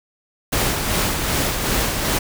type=noise with tremolo; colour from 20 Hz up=pink; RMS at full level=-19 dBFS; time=0.52-2.19 s; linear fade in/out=10 ms; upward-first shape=sine; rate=2.6 Hz; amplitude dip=40%; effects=none